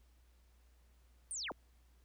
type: linear sweep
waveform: sine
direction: down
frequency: 9340 to 146.83 Hz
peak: -39 dBFS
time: 1.31-1.52 s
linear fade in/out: 0 ms
effects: added 60 Hz sine -64 dBFS peak until 2.04 s + pink hiss -75 dBFS RMS until 2.04 s